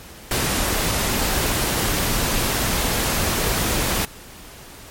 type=noise; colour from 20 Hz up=pink; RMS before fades=-21 dBFS; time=0.31-4.05 s; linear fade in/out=2 ms; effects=pink hiss -41 dBFS RMS until 4.9 s + MP3 64 kbps